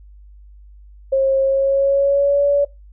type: tone with pitch glide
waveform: sine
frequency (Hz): 538 to 570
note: C5 to C#5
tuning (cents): +48 to +48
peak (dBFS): -12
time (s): 1.12-2.65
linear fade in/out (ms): 10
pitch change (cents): +100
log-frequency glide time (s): 1.4-2.45
effects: noise-tail reverb RT60 0.2 s tail -20 dB re dry + added 50 Hz sine -40 dBFS peak until 2.92 s